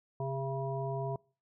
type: harmonic tone with a mistuned harmonic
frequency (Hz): 134.8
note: C#3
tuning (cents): -48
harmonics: 1 / 3 / 5 / 7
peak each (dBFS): -35 / -39 / -39 / -42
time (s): 0.2-1.16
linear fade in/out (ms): 2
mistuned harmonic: 7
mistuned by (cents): +43
effects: noise-tail reverb RT60 0.4 s tail -26 dB re dry